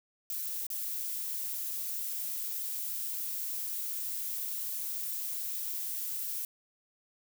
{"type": "noise with dropouts", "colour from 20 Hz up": "violet", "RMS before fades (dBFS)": -36, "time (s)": [0.3, 6.45], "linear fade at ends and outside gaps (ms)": 1, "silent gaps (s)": [0.667, 0.702], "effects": []}